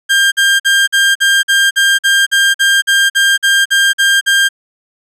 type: tone bursts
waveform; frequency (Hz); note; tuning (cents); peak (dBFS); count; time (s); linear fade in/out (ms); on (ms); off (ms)
30% pulse; 1598; G6; +33; -5; 16; 0.09-4.49; 20; 230; 48
effects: low-pass 12000 Hz 12 dB/octave